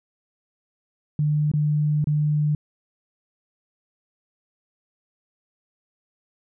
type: tone with dropouts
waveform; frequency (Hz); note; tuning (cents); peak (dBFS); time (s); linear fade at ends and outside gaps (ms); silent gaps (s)
sine; 149.8; D3; +35; -18; 1.19-2.55; 2; 1.516-1.537 / 2.043-2.071
effects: none